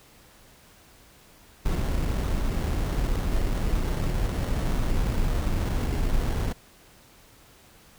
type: noise with sample-and-hold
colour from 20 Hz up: brown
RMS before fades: -25 dBFS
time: 1.65-6.53 s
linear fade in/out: 10 ms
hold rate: 2450 Hz
effects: pink hiss -54 dBFS RMS until 7.98 s